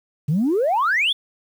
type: exponential sweep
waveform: sine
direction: up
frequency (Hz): 137 to 3601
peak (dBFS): -15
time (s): 0.28-1.13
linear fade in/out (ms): 10
effects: tanh soft clip ceiling -13 dBFS + 8-bit